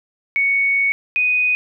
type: tone pair in turn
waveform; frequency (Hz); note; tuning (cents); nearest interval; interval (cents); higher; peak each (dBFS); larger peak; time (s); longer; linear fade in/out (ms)
sine; 2224 / 2490; C#7 / D#7; +5 / +1; major second; 196; second; -14; neither; 0.36-0.92 / 1.16-1.55; first; 0
effects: none